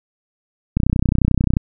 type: click train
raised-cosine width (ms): 5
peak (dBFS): -3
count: 26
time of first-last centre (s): 0.77-1.569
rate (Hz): 31.3
effects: none